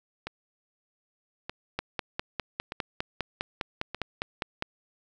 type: two click trains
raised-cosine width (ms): 0.3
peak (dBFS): -18 / -13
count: 4 / 15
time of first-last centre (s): 0.27-3.946 / 1.79-4.624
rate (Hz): 0.816 / 4.94
effects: none